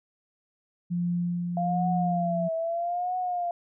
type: tone with tremolo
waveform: sine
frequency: 174.61 Hz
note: F3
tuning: in tune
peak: -24 dBFS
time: 0.9-2.49 s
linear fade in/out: 20 ms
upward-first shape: sine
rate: 1.2 Hz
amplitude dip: 35%
type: tone with vibrato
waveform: sine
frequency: 692 Hz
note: F5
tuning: 16 cents flat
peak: -26 dBFS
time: 1.57-3.51 s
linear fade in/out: 2 ms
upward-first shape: triangle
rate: 0.78 Hz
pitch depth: 110 cents each way
effects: none